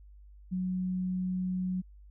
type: tone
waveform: sine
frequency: 183.9 Hz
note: F#3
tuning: 10 cents flat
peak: -29 dBFS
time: 0.51-1.82 s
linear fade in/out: 20 ms
effects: added 50 Hz sine -50 dBFS peak until 2.1 s